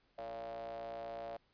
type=ring-modulated tone; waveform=square; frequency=60 Hz; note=B1; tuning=49 cents flat; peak=-40 dBFS; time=0.18-1.37 s; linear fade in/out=5 ms; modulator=628 Hz; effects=pink hiss -74 dBFS RMS until 1.53 s + resampled to 11025 Hz